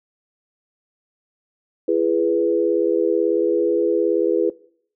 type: chord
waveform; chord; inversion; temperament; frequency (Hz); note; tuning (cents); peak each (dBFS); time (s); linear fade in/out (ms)
sine; E major; none; equal with one note detuned; 337.5 / 415.3 / 493.9; E4 / G#4 / B4; +41 / 0 / 0; -20; 1.88-4.5; 5
effects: noise-tail reverb RT60 0.6 s tail -21 dB re dry